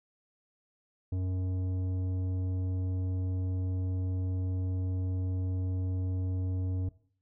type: tone with tanh clipping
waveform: triangle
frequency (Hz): 92.5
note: F#2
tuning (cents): 0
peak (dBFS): -31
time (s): 1.12-6.89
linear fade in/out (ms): 5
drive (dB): 15
effects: noise-tail reverb RT60 0.5 s tail -17 dB re dry

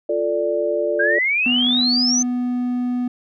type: chord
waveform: sine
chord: D minor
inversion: first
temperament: equal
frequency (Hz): 349.2 / 440 / 587.3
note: F4 / A4 / D5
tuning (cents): 0 / 0 / 0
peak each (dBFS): -24 / -23 / -20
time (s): 0.09-1.19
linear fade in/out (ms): 5
type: exponential sweep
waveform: sine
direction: up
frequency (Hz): 1568 to 6300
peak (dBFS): -16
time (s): 0.99-2.23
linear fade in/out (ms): 10
type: tone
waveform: triangle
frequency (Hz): 246.9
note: B3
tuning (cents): 0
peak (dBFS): -17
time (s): 1.46-3.08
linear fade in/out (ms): 5
type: click train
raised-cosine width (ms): 0.5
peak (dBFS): -24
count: 19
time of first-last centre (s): 1.46-1.832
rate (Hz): 48.4
effects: none

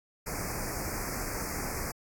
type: band-stop noise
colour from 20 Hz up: pink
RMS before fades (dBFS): -35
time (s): 0.26-1.92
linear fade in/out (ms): 10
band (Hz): 2400 to 4700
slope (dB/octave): 96
effects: AAC 64 kbps

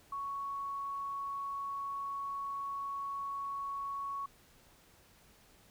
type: tone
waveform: sine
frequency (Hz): 1112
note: C#6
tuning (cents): +5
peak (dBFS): -36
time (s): 0.12-4.26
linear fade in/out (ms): 5
effects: pink hiss -63 dBFS RMS until 5.7 s

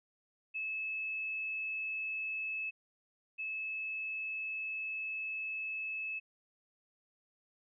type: tone pair in turn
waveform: sine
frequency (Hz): 2600 / 2600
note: E7 / E7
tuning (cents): -24 / -24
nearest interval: unison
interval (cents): 0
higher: neither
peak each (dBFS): -35 / -36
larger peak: first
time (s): 0.54-2.71 / 3.38-6.2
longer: second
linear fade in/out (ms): 20
effects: none

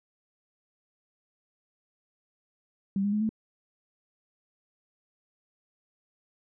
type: tone with pitch steps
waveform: sine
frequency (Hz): 196 / 203.4 / 211 / 219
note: G3 / G#3 / G#3 / A3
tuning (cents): 0 / -36 / +28 / -8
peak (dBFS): -24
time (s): 2.96-3.292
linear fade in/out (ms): 2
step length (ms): 83
effects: none

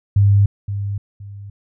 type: tone with echo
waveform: sine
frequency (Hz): 100.5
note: G2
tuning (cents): +44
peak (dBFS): -9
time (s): 0.16-0.46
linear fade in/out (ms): 5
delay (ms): 520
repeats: 2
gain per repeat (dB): -11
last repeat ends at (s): 1.5
effects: none

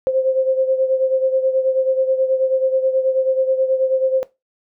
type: beating tone pair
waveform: sine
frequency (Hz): 523.3 / 532.6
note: C5 / C5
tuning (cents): 0 / +31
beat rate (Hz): 9.3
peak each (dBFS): -16 / -21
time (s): 0.07-4.23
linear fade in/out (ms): 0
effects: noise-tail reverb RT60 0.2 s tail -17 dB re dry

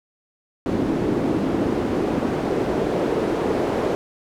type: noise with band-pass filter sweep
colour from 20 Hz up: pink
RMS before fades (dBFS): -22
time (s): 0.66-3.95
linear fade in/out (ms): 0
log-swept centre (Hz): 280 to 440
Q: 1.6
effects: none

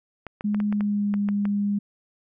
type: clicks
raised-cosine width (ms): 0.5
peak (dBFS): -20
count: 9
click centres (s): 0.267 / 0.409 / 0.546 / 0.602 / 0.726 / 0.808 / 1.14 / 1.288 / 1.454
type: tone with pitch glide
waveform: sine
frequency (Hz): 207.7 to 203.3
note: G#3 to G#3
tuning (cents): 0 to -37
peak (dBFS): -21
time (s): 0.44-1.79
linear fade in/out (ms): 10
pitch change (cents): -37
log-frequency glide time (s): 0.66-1.18
effects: none

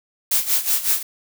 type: noise with tremolo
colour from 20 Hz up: blue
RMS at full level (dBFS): -17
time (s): 0.31-1.03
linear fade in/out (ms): 5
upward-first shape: sine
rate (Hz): 5.4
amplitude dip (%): 80
effects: none

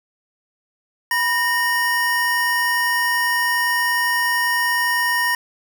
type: tone pair together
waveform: square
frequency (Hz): 977.4 / 1845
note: B5 / A#6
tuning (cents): -18 / -18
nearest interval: major seventh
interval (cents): 1100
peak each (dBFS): -23 / -19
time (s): 1.11-5.35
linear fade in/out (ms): 2
effects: none

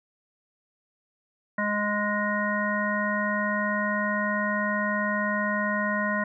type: harmonic tone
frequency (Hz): 207.7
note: G#3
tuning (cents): 0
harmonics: 1 / 3 / 5 / 7 / 9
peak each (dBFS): -29 / -31 / -31 / -32 / -29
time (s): 1.58-6.24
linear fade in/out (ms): 5
effects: none

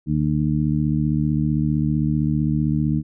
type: harmonic tone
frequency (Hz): 75.5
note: D2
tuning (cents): +48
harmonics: 1 / 2 / 3 / 4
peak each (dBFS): -28 / -20 / -23 / -25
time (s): 0.06-3.03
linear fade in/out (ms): 50
effects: none

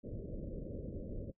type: low-pass noise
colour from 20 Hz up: pink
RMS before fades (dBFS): -43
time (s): 0.03-1.32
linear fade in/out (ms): 20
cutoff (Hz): 590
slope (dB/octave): 96
effects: noise-tail reverb RT60 0.1 s tail -23 dB re dry

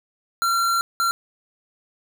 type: tone bursts at uneven times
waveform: square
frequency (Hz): 1368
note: F6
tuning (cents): -36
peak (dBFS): -19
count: 2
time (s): 0.42-0.81 / 1-1.11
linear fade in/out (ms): 0
effects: none

